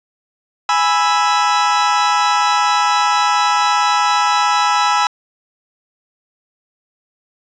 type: chord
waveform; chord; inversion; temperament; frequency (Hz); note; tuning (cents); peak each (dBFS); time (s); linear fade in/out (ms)
40% pulse; E major; first; equal; 830.6 / 987.8 / 1318.5; G#5 / B5 / E6; 0 / 0 / 0; -16; 0.69-5.07; 2
effects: resampled to 16000 Hz + 8-bit